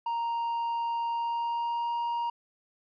triangle tone with pitch glide, 932.3 to 941.5 Hz, A#5 to A#5, 0 to +17 cents, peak -26 dBFS, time 0.06-2.3 s, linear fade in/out 5 ms, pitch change +17 cents, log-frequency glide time 1.09-1.94 s, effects resampled to 11025 Hz

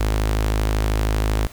sawtooth tone with notch filter, 52.8 Hz, G#1, 29 cents sharp, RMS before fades -20 dBFS, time 0-1.47 s, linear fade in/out 5 ms, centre 170 Hz, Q 1.7, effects pink hiss -44 dBFS RMS until 1.52 s

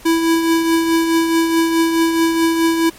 square tone with tremolo, 329.6 Hz, E4, in tune, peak -11 dBFS, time 0.05-2.9 s, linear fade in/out 10 ms, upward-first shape triangle, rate 4.7 Hz, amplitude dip 50%, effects pink hiss -41 dBFS RMS until 2.98 s + MP3 64 kbps

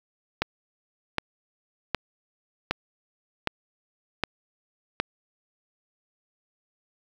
click train, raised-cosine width 0.3 ms, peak -7 dBFS, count 7, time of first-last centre 0.42-5 s, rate 1.31 Hz, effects 7-bit

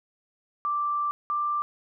sine tone pair in turn, 1174.7 / 1181.5 Hz, D6 / D6, 0 / +10 cents, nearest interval unison, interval 10 cents, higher second, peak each -24 dBFS, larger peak neither, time 0.65-1.11 / 1.3-1.62 s, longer first, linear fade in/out 0 ms, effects none

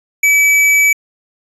sine tone with tanh clipping, 2295 Hz, D7, 40 cents flat, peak -9 dBFS, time 0.23-0.93 s, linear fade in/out 5 ms, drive 18 dB, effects resampled to 32000 Hz

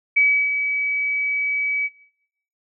sine tone with ADSR envelope, 2281 Hz, C#7, 49 cents sharp, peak -12 dBFS, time 0.16-1.89 s, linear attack 12 ms, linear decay 320 ms, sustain -8 dB, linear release 36 ms, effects noise-tail reverb RT60 0.7 s tail -18 dB re dry

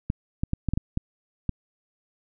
clicks, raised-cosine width 5 ms, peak -12 dBFS, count 8, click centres 0.101 / 0.435 / 0.534 / 0.687 / 0.736 / 0.775 / 0.974 / 1.493 s, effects none

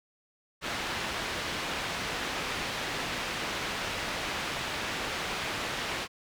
white low-pass noise, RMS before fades -34 dBFS, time 0.61-6.08 s, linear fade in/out 50 ms, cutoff 3000 Hz, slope 12 dB/octave, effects none

